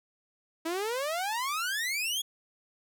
sawtooth exponential sweep, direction up, 316.9 to 3405 Hz, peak -26 dBFS, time 0.65-2.22 s, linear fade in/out 10 ms, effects none

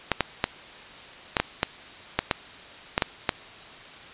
clicks, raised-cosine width 0.3 ms, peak -4 dBFS, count 11, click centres 0.117 / 0.207 / 0.441 / 1.368 / 1.4 / 1.631 / 2.19 / 2.312 / 2.979 / 3.022 / 3.292 s, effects white hiss -44 dBFS RMS until 4.13 s + resampled to 8000 Hz

